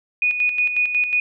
sine tone with tremolo, 2475 Hz, D#7, 10 cents flat, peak -15 dBFS, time 0.22-1.2 s, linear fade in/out 2 ms, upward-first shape square, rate 5.5 Hz, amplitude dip 55%, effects none

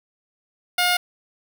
10% pulse tone, 714 Hz, F5, 38 cents sharp, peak -9 dBFS, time 0.78-0.97 s, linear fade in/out 5 ms, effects none

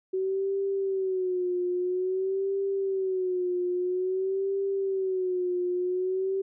sine tone with vibrato, 374.8 Hz, F#4, 22 cents sharp, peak -25 dBFS, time 0.13-6.42 s, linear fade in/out 10 ms, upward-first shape sine, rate 0.5 Hz, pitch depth 82 cents each way, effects none

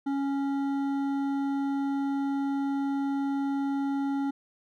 triangle tone with hard clipping, 277.2 Hz, C#4, in tune, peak -28 dBFS, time 0.06-4.31 s, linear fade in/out 10 ms, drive 13 dB, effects none

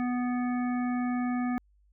harmonic tone, 246.9 Hz, B3, in tune, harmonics 1 / 3 / 5 / 7 / 9, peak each -27 / -37 / -41 / -44 / -46 dBFS, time 0-1.58 s, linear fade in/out 0 ms, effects added 50 Hz sine -61 dBFS peak until 1.92 s

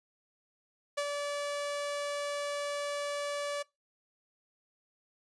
sawtooth tone with ADSR envelope, 577 Hz, D5, 31 cents flat, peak -25 dBFS, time 0.97-3.63 s, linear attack 12 ms, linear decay 57 ms, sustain -4 dB, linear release 13 ms, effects noise-tail reverb RT60 0.2 s tail -22 dB re dry + resampled to 22050 Hz

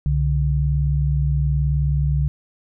sine tone pair together, 65.41 / 144.44 Hz, C2 / D3, 0 / -28 cents, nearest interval octave + major second, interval 1372 cents, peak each -19 dBFS, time 0.06-2.28 s, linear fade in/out 0 ms, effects none

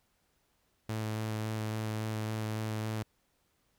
sawtooth tone with vibrato, 109.1 Hz, A2, 14 cents flat, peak -29 dBFS, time 0.89-3.03 s, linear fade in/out 5 ms, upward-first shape square, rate 3.6 Hz, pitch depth 10 cents each way, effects pink hiss -74 dBFS RMS until 3.78 s

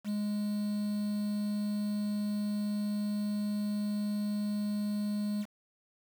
triangle tone with quantisation, 207.7 Hz, G#3, in tune, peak -28 dBFS, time 0.04-5.46 s, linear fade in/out 50 ms, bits 8, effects none

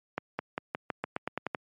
accelerating click train, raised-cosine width 0.5 ms, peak -15 dBFS, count 11, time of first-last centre 0.18-1.548 s, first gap 210 ms, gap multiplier 0.9, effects high-pass 150 Hz 12 dB/octave + MP3 48 kbps

